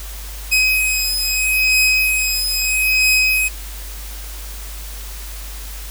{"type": "beating tone pair", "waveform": "sawtooth", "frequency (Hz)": [2527, 2527.77], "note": ["D#7", "D#7"], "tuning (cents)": [26, 27], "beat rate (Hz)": 0.77, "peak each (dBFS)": [-14, -14], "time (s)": [0.51, 3.49], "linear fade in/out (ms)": 20, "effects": ["added 50 Hz sine -29 dBFS peak until 5.9 s", "white hiss -35 dBFS RMS until 5.9 s"]}